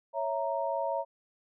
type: chord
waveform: sine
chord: A# diminished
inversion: first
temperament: equal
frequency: 554.4 / 659.3 / 932.3 Hz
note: C#5 / E5 / A#5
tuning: 0 / 0 / 0 cents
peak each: -33 dBFS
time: 0.13-1.05 s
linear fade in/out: 50 ms
effects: none